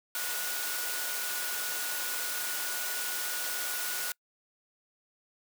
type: tone in noise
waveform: sine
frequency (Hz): 1458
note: F#6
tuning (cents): -26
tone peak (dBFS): -40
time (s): 0.15-4.12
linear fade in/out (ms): 2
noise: white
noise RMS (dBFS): -34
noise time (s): 0.15-4.12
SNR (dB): -9
effects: noise-tail reverb RT60 0.1 s tail -26 dB re dry + high-pass 400 Hz 12 dB/octave

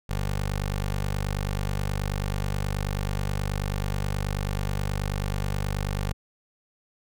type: tone with notch filter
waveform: 15% pulse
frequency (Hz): 49.33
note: G1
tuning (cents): +12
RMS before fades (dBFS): -28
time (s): 0.09-6.13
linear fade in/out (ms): 10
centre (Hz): 290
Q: 1.2
effects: none

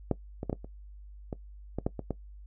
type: clicks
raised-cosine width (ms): 2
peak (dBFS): -12 / -21 / -16 / -17 / -30 / -21 / -18 / -14 / -21 / -17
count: 10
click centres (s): 0.113 / 0.431 / 0.497 / 0.529 / 0.645 / 1.328 / 1.786 / 1.865 / 1.993 / 2.107
effects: noise-tail reverb RT60 0.1 s tail -18 dB re dry + added 50 Hz sine -45 dBFS peak until 2.46 s

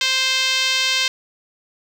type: tone with band-pass filter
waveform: 5% pulse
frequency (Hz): 523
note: C5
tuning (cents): -1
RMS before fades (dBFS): -19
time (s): 0.01-1.08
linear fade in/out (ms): 2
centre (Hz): 3200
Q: 1.1
effects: none

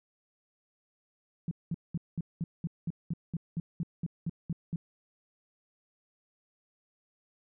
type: tone bursts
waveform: sine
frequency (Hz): 166.6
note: E3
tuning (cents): +19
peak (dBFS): -29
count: 15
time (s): 1.48-4.76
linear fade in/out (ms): 2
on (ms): 32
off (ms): 200
effects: none

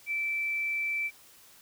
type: tone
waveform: sine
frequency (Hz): 2328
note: D7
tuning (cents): -16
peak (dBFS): -28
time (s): 0.06-1.11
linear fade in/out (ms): 50
effects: white hiss -56 dBFS RMS until 1.61 s

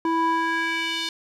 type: tone with band-pass filter sweep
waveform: square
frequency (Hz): 329.1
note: E4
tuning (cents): -3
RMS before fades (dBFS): -24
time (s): 0.05-1.09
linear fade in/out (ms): 2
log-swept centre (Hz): 690 to 3900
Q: 2.2
effects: none

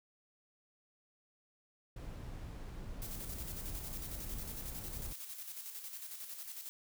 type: noise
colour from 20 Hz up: brown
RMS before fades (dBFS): -45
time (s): 1.96-5.13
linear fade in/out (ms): 5
type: noise with tremolo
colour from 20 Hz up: blue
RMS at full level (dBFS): -45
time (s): 3.02-6.69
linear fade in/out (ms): 0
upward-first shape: square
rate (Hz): 11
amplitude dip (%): 45
effects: none

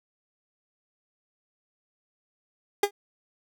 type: tone with exponential decay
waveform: 30% pulse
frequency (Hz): 405.6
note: G#4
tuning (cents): -41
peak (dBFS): -13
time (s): 2.83-2.91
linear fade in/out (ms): 5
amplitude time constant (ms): 16
effects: none

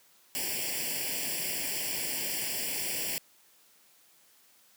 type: noise with comb filter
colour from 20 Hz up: white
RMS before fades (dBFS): -33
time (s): 0.35-3.18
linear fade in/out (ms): 0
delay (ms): 0.39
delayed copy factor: +1
effects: white hiss -62 dBFS RMS until 4.76 s + high-pass 150 Hz 12 dB/octave

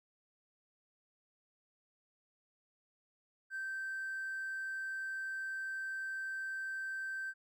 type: tone with hard clipping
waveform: triangle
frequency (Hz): 1557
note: G6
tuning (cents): -12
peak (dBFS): -38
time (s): 3.5-7.34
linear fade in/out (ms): 50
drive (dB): 4
effects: none

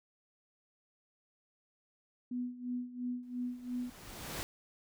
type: tone with tremolo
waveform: sine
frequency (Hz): 246.9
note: B3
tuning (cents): 0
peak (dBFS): -33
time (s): 2.31-3.9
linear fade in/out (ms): 5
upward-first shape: sine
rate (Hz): 2.9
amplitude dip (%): 80
type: noise with exponential growth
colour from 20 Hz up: pink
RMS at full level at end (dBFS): -38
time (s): 3.23-4.43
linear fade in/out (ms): 0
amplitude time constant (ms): 260
effects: none

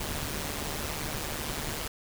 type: noise with amplitude modulation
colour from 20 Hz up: pink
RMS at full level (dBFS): -31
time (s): 0-1.88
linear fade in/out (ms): 5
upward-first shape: sine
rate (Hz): 149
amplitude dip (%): 70
effects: none

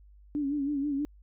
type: tone with vibrato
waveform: sine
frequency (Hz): 285.1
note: C#4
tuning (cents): +49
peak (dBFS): -27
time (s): 0.35-1.05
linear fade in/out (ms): 0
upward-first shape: sine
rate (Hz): 6.2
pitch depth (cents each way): 74
effects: added 50 Hz sine -52 dBFS peak until 1.22 s

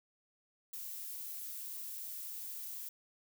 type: noise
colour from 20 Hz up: violet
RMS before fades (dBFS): -44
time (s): 0.73-2.89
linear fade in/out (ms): 5
effects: none

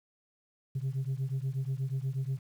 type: beating tone pair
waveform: sine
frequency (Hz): 130 / 138.3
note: C3 / C#3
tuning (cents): -11 / -4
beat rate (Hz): 8.3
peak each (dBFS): -31 / -32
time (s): 0.75-2.39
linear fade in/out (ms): 10
effects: tanh soft clip ceiling -27 dBFS + 10-bit

